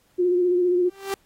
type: tone with vibrato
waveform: sine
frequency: 357.3 Hz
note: F4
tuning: 40 cents sharp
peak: -17 dBFS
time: 0.18-0.9 s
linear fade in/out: 20 ms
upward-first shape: sine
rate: 15 Hz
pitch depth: 33 cents each way
type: tone with exponential growth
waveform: sawtooth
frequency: 392 Hz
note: G4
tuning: in tune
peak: -18 dBFS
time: 0.85-1.14 s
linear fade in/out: 1 ms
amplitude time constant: 62 ms
effects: pink hiss -63 dBFS RMS until 1.25 s + AAC 48 kbps